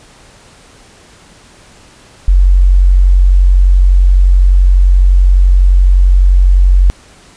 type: tone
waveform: sine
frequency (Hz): 45.86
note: F#1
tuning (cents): -15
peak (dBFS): -3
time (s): 2.28-6.9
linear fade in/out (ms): 0
effects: pink hiss -41 dBFS RMS until 7.36 s + resampled to 22050 Hz